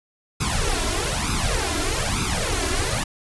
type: noise with flanger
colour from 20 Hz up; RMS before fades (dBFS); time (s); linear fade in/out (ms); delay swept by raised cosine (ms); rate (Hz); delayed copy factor
pink; -23; 0.4-3.04; 10; 0.79 to 2.99; 1.1; +0.9
effects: resampled to 24000 Hz